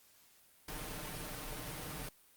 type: noise with comb filter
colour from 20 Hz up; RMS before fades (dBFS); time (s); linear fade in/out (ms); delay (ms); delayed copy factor
pink; -43; 0.68-2.09; 5; 6.6; +0.65
effects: white hiss -65 dBFS RMS until 2.36 s + Opus 48 kbps